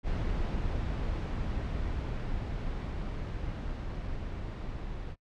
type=noise with level ramp; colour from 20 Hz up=brown; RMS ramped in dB=-31 to -38 dBFS; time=0.03-5.16 s; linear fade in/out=50 ms; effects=noise-tail reverb RT60 0.1 s tail -23 dB re dry + low-pass 4000 Hz 12 dB/octave

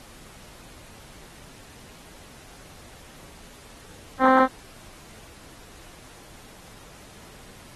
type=tone with low-pass filter; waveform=10% pulse; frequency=261.2 Hz; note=C4; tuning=3 cents flat; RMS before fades=-17 dBFS; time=4.19-4.48 s; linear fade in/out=50 ms; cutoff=1300 Hz; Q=1.1; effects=pink hiss -48 dBFS RMS until 7.75 s + AAC 32 kbps

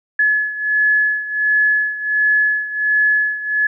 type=beating tone pair; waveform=sine; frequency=1706 / 1707.4 Hz; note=G#6 / G#6; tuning=+46 / +47 cents; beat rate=1.4 Hz; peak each=-15 / -19 dBFS; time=0.19-3.67 s; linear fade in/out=5 ms; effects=none

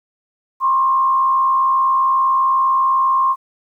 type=tone with frequency modulation; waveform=sine; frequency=1065 Hz; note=C6; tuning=30 cents sharp; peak=-12 dBFS; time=0.6-3.36 s; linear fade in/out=50 ms; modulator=67.6 Hz; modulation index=0.49; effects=9-bit

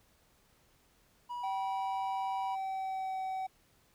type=tone; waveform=triangle; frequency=971 Hz; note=B5; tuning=30 cents flat; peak=-35 dBFS; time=1.29-2.56 s; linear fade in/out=20 ms
type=tone with pitch glide; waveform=triangle; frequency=772 to 758.7 Hz; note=G5 to F#5; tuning=-27 to +43 cents; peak=-32 dBFS; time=1.43-3.47 s; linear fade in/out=10 ms; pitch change=-30 cents; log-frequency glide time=2.42-3.19 s
effects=pink hiss -68 dBFS RMS until 3.94 s

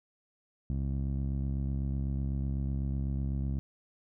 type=tone with low-pass filter; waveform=15% pulse; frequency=68 Hz; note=C#2; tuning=33 cents flat; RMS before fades=-32 dBFS; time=0.7-3.59 s; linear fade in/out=0 ms; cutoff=200 Hz; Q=0.56; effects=none

